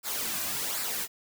white noise with flanger, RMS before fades -32 dBFS, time 0.03-1.08 s, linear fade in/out 50 ms, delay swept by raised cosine 0.31 to 2.31 ms, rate 1.3 Hz, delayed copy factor -0.55, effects none

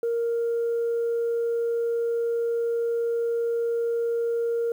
sine tone, 466.2 Hz, A#4, in tune, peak -21 dBFS, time 0.03-4.72 s, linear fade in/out 2 ms, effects tanh soft clip ceiling -20 dBFS + 9-bit

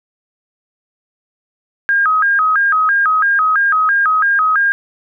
sine tone with vibrato, 1429 Hz, F6, 39 cents sharp, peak -10 dBFS, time 1.89-4.72 s, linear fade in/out 0 ms, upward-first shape square, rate 3 Hz, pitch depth 210 cents each way, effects none

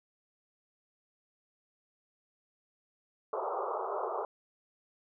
pink band-pass noise, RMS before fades -35 dBFS, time 3.33-4.25 s, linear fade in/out 2 ms, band 380 to 1300 Hz, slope 96 dB/octave, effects none

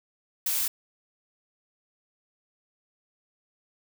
blue noise, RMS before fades -27 dBFS, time 0.46-0.68 s, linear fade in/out 5 ms, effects none

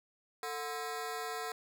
20% pulse ring-modulated tone, 587 Hz, D5, 1 cent flat, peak -29 dBFS, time 0.43-1.52 s, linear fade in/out 2 ms, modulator 141 Hz, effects none

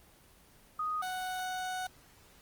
sine / 30% pulse tone pair in turn, 1244.5 / 740 Hz, D#6 / F#5, 0 / 0 cents, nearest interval major sixth, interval 900 cents, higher first, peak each -31 / -32 dBFS, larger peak first, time 0.79-1.02 / 1.02-1.87 s, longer second, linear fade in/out 5 ms, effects pink hiss -60 dBFS RMS until 2.41 s + Opus 24 kbps

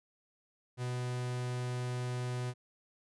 45% pulse tone, 124.3 Hz, B2, 12 cents sharp, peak -34 dBFS, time 0.77-2.54 s, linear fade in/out 50 ms, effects resampled to 24000 Hz

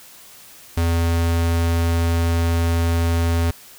square tone, 84 Hz, E2, 33 cents sharp, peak -17 dBFS, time 0.77-3.51 s, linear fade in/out 5 ms, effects white hiss -44 dBFS RMS until 3.78 s

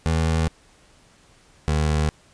25% pulse tone pair in turn, 80.8 / 76.27 Hz, E2 / D#2, -34 / -34 cents, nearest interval minor second, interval 100 cents, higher first, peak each -15 dBFS, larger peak neither, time 0.06-0.48 / 1.68-2.09 s, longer first, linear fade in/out 0 ms, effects pink hiss -55 dBFS RMS until 2.33 s + resampled to 22050 Hz

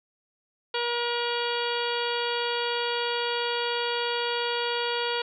harmonic tone with a mistuned harmonic, 477 Hz, A#4, 40 cents sharp, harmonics 1 / 2 / 3 / 4 / 5 / 6 / 7 / 8 / 9, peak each -30 / -32 / -34 / -39 / -38 / -35 / -35 / -40 / -39 dBFS, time 0.74-5.22 s, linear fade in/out 5 ms, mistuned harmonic 9, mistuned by +68 cents, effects none

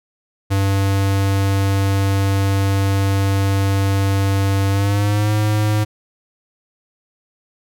square tone with pitch glide, 98 to 106.25 Hz, G2 to G#2, 0 to +40 cents, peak -15 dBFS, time 0.5-5.85 s, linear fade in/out 20 ms, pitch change +140 cents, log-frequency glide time 4.7-5.32 s, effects none

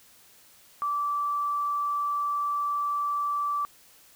sine tone, 1162 Hz, D6, 19 cents flat, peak -25 dBFS, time 0.82-3.65 s, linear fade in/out 0 ms, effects white hiss -56 dBFS RMS until 4.15 s

